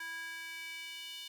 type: tone with high-pass filter sweep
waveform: square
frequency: 328.4 Hz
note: E4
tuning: 6 cents flat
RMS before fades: -44 dBFS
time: 0-1.28 s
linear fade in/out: 5 ms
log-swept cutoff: 1500 to 3200 Hz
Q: 3.6
effects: none